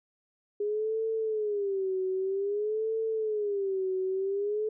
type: tone with vibrato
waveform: sine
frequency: 408.7 Hz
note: G#4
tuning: 28 cents flat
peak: -27 dBFS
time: 0.6-4.69 s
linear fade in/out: 5 ms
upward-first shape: sine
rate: 0.52 Hz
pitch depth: 150 cents each way
effects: none